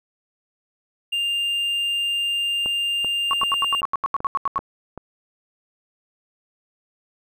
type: tone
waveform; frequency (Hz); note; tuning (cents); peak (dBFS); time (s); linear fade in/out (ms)
triangle; 2800; F7; +4; -19; 1.12-3.81; 10
type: click train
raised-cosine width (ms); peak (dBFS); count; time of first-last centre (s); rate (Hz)
1; -19; 7; 2.66-4.977; 2.59
type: tone bursts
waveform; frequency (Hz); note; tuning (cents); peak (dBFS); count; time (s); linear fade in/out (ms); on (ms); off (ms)
sine; 1108.7; C#6; 0; -18; 13; 3.31-4.581; 0; 23; 81
effects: none